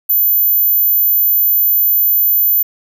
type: tone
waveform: sine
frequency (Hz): 14250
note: A9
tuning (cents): +21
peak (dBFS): -9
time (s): 0.09-2.63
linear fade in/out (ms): 10
effects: none